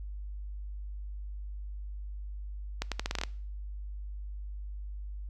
accelerating click train, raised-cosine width 0.2 ms, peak -14 dBFS, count 9, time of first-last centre 2.82-3.236 s, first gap 97 ms, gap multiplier 0.81, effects noise-tail reverb RT60 0.5 s tail -22 dB re dry + added 50 Hz sine -37 dBFS peak until 5.29 s

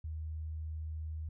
sine tone, 78.5 Hz, D#2, 16 cents sharp, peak -37 dBFS, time 0.04-1.29 s, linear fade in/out 5 ms, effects none

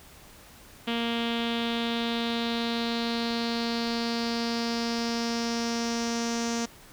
sawtooth tone with low-pass filter sweep, 233.1 Hz, A#3, in tune, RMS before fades -29 dBFS, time 0.87-6.66 s, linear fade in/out 10 ms, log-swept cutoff 3200 to 6200 Hz, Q 4.6, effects pink hiss -51 dBFS RMS until 6.92 s

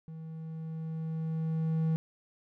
triangle tone with level ramp, 160.5 Hz, E3, 46 cents flat, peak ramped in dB -39 to -23 dBFS, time 0.08-1.96 s, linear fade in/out 0 ms, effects none

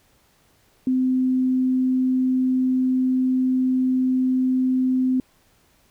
sine tone, 257.2 Hz, C4, 30 cents flat, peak -17 dBFS, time 0.87-5.2 s, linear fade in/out 2 ms, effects pink hiss -60 dBFS RMS until 5.9 s

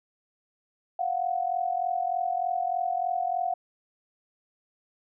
sine tone pair together, 698.5 / 741.8 Hz, F5 / F#5, 0 / +4 cents, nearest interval minor second, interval 104 cents, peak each -28 dBFS, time 0.99-3.54 s, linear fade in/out 5 ms, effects none

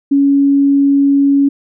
sine tone, 279.4 Hz, C#4, 14 cents sharp, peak -7 dBFS, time 0.11-1.49 s, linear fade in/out 10 ms, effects none

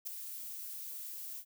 violet noise with ADSR envelope, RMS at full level -36 dBFS, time 0.05-1.45 s, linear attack 23 ms, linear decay 3 ms, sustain -8 dB, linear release 66 ms, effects none

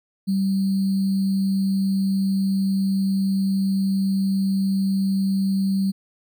sine tone with sample-and-hold, 193.6 Hz, G3, 21 cents flat, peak -18 dBFS, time 0.27-5.92 s, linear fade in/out 20 ms, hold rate 4410 Hz, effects none

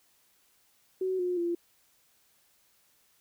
sine tone with pitch steps, 374.6 / 358.9 / 343.9 Hz, F#4 / F4 / F4, +21 / +47 / -27 cents, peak -27 dBFS, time 1.01-1.55 s, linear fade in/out 5 ms, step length 180 ms, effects white hiss -67 dBFS RMS until 3.2 s

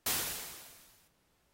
white noise with exponential decay, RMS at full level -29 dBFS, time 0.06-1.08 s, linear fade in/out 5 ms, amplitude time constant 220 ms, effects pink hiss -74 dBFS RMS until 1.53 s + AAC 48 kbps

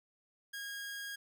sawtooth tone, 1634 Hz, G#6, 29 cents flat, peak -37 dBFS, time 0.53-1.16 s, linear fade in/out 10 ms, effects none

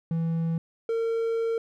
triangle tone pair in turn, 164.81 / 456.3 Hz, E3 / A#4, 0 / -37 cents, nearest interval octave + tritone, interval 1763 cents, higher second, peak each -22 dBFS, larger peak neither, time 0.11-0.58 / 0.89-1.58 s, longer second, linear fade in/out 2 ms, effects none

